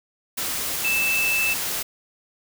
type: tone in noise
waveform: sine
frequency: 2637 Hz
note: E7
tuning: in tune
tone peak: -20 dBFS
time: 0.84-1.54 s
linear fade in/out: 10 ms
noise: white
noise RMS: -27 dBFS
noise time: 0.37-1.83 s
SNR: +4 dB
effects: none